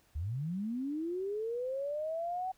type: linear sweep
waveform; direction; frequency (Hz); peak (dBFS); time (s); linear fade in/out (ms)
sine; up; 67.5 to 761; -33; 0.15-2.52; 10
effects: pink hiss -68 dBFS RMS until 2.57 s